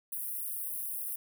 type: high-pass noise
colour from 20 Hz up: white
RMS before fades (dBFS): -37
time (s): 0.12-1.16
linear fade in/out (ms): 5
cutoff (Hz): 9300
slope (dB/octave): 96
effects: none